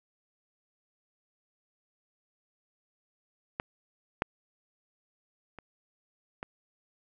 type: clicks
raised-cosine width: 0.5 ms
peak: -16 / -11 / -29 / -22 dBFS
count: 4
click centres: 3.599 / 4.221 / 5.587 / 6.429 s
effects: none